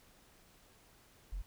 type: tone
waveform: sine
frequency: 44.55 Hz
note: F1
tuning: 35 cents sharp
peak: -35 dBFS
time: 1.32-1.42 s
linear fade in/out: 10 ms
effects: tanh soft clip ceiling -35 dBFS + pink hiss -64 dBFS RMS until 1.46 s